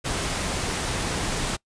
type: noise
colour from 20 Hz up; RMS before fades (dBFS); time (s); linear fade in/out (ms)
pink; -27; 0.04-1.57; 20
effects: noise-tail reverb RT60 0.1 s tail -23 dB re dry + resampled to 22050 Hz